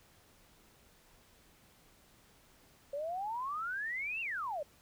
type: exponential two-way sweep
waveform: sine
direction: up then down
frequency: 550 to 2794 to 554 Hz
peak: -35 dBFS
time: 2.93-4.63 s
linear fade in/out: 5 ms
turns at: 4.21 s
effects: pink hiss -64 dBFS RMS until 4.81 s